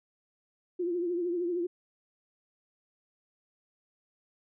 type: tone with vibrato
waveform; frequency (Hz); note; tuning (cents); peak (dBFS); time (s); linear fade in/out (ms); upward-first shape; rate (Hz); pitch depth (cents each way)
sine; 349.5; F4; +1; -28; 0.79-1.67; 10; triangle; 13; 80
effects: none